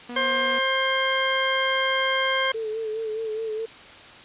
sawtooth tone, 242.5 Hz, B3, 31 cents flat, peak -29 dBFS, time 0.09-0.59 s, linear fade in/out 5 ms
harmonic tone, 530 Hz, C5, 22 cents sharp, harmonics 1 / 2 / 3 / 4 / 6, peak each -27 / -27 / -27 / -27 / -27 dBFS, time 0.16-2.52 s, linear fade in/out 5 ms
sine tone with vibrato, 440 Hz, A4, in tune, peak -26 dBFS, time 2.54-3.66 s, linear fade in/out 10 ms, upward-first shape sine, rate 4.8 Hz, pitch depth 44 cents each way
effects white hiss -44 dBFS RMS until 4.24 s + resampled to 8000 Hz

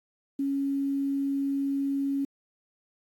sine tone with quantisation, 276.8 Hz, C#4, 2 cents flat, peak -25 dBFS, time 0.39-2.25 s, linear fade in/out 5 ms, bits 9, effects AAC 64 kbps

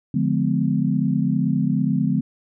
sine chord, D diminished seventh, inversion none, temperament just, 146.83 / 176.2 / 211.4 / 253.7 Hz, D3 / F3 / Ab3 / Cb4, 0 / +16 / +31 / +47 cents, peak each -23 dBFS, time 0.14-2.21 s, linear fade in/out 5 ms, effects none

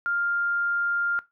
sine tone, 1400 Hz, F6, 4 cents sharp, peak -23 dBFS, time 0.06-1.19 s, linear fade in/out 0 ms, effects noise-tail reverb RT60 0.2 s tail -18 dB re dry

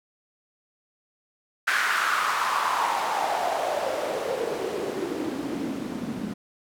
white noise with band-pass filter sweep, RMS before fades -27 dBFS, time 1.67-6.34 s, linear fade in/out 10 ms, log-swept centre 1600 to 200 Hz, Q 4.1, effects none

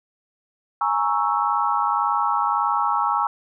sine chord, A# half-diminished seventh, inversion third, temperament equal, 830.6 / 932.3 / 1108.7 / 1318.5 Hz, G#5 / A#5 / C#6 / E6, 0 / 0 / 0 / 0 cents, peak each -24 dBFS, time 0.81-3.27 s, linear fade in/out 2 ms, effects none

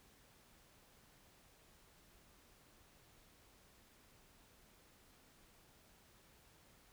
silence, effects pink hiss -67 dBFS RMS until 6.92 s

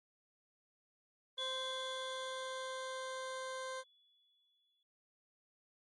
20% pulse tone, 521 Hz, C5, 7 cents flat, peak -36 dBFS, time 1.37-3.84 s, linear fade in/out 50 ms
sine tone with exponential decay, 3418 Hz, G#7, 49 cents sharp, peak -38 dBFS, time 1.38-4.83 s, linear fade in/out 2 ms, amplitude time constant 750 ms
effects MP3 48 kbps

